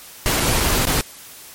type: noise with dropouts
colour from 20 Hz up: pink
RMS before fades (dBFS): -18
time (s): 0.26-1.01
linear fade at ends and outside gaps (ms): 0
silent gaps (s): 0.399-0.403 / 0.602-0.606 / 0.853-0.87
effects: white hiss -40 dBFS RMS until 1.54 s + MP3 64 kbps